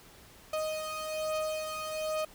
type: beating tone pair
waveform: 35% pulse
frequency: 622.3 / 623.5 Hz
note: D#5 / D#5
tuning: 0 / +3 cents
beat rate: 1.2 Hz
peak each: -36 / -32 dBFS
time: 0.53-2.25 s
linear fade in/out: 5 ms
effects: pink hiss -55 dBFS RMS until 2.34 s